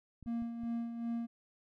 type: clicks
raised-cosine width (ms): 5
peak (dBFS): -39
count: 4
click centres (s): 0.227 / 0.262 / 0.422 / 0.636
type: tone with tremolo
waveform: triangle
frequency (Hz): 233.1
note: A#3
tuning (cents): 0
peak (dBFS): -31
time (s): 0.26-1.27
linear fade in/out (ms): 20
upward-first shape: sine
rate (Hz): 2.6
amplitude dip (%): 55
effects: none